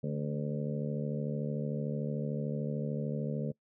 harmonic tone with a mistuned harmonic, 73.42 Hz, D2, in tune, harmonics 2 / 3 / 4 / 5 / 6 / 7 / 8, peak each -34 / -37 / -47 / -49 / -41 / -42 / -46 dBFS, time 0.03-3.52 s, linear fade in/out 10 ms, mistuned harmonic 4, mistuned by -29 cents, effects noise-tail reverb RT60 0.1 s tail -22 dB re dry

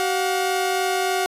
sawtooth tone pair together, 380 / 716.6 Hz, F#4 / F5, +46 / +44 cents, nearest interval major seventh, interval 1098 cents, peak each -19 dBFS, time 0-1.26 s, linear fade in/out 0 ms, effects resampled to 32000 Hz

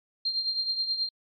sine tone with tremolo, 4186 Hz, C8, in tune, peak -23 dBFS, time 0.25-1.09 s, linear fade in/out 5 ms, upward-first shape triangle, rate 9.4 Hz, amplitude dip 70%, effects MP3 32 kbps

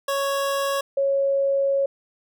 25% pulse / sine tone pair in turn, 554.4 / 551.3 Hz, C#5 / C#5, 0 / -10 cents, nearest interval unison, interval 10 cents, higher first, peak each -18 dBFS, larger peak neither, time 0.08-0.81 / 0.97-1.86 s, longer second, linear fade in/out 5 ms, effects none

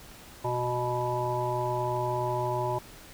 harmonic tone, 123 Hz, B2, 7 cents flat, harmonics 1 / 3 / 5 / 7 / 8, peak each -33 / -33 / -33 / -33 / -33 dBFS, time 0.44-2.79 s, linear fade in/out 10 ms, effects pink hiss -49 dBFS RMS until 3.13 s

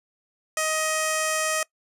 5% pulse tone with notch filter, 628 Hz, D#5, 16 cents sharp, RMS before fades -25 dBFS, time 0.57-1.63 s, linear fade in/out 2 ms, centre 4000 Hz, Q 0.9, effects noise-tail reverb RT60 0.1 s tail -22 dB re dry + resampled to 32000 Hz

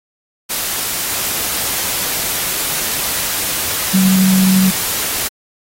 sine tone in noise, 188.9 Hz, F#3, 36 cents sharp, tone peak -9 dBFS, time 3.93-4.71 s, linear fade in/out 20 ms, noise white, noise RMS -19 dBFS, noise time 0.49-5.29 s, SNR +7 dB, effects AAC 48 kbps

